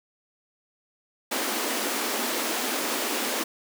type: high-pass noise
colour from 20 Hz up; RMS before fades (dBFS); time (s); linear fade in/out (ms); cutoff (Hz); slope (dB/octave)
pink; -28; 1.31-3.44; 10; 220; 96
effects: none